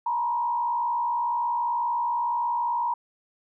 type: tone with frequency modulation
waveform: sine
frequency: 953 Hz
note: A#5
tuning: 38 cents sharp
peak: -23 dBFS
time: 0.06-2.94 s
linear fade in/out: 5 ms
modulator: 61 Hz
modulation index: 0.71
effects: none